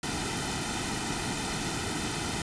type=noise with comb filter; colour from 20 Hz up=pink; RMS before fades=-32 dBFS; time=0.03-2.42 s; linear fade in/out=2 ms; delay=1.8 ms; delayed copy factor=-0.7; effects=resampled to 22050 Hz